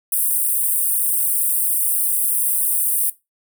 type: high-pass noise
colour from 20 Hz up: pink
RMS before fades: -19 dBFS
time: 0.12-3.1 s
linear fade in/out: 5 ms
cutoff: 8600 Hz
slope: 96 dB/octave
effects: noise-tail reverb RT60 0.2 s tail -17 dB re dry